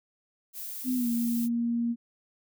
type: noise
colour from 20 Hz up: violet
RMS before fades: -38 dBFS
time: 0.53-1.49 s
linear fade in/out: 50 ms
type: tone with pitch glide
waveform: sine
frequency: 253.3 to 235 Hz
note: B3 to A#3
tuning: +44 to +14 cents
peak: -25 dBFS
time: 0.84-1.96 s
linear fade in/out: 50 ms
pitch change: -130 cents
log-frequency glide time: 0.95-1.08 s
effects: none